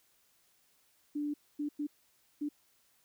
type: tone bursts at uneven times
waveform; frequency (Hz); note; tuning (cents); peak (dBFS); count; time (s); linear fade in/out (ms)
sine; 293.7; D4; 0; -32; 4; 1.15-1.34 / 1.59-1.69 / 1.79-1.87 / 2.41-2.49; 10
effects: white hiss -70 dBFS RMS until 3.04 s